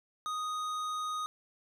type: tone with tanh clipping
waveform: triangle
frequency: 1244.5 Hz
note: D#6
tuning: in tune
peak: -35 dBFS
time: 0.26-1.26 s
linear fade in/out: 0 ms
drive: 18 dB
effects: none